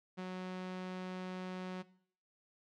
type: tone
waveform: sawtooth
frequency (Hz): 184.3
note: F#3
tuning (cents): -7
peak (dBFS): -36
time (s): 0.17-1.83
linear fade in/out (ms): 20
effects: noise-tail reverb RT60 0.6 s tail -18 dB re dry + low-pass 4000 Hz 12 dB/octave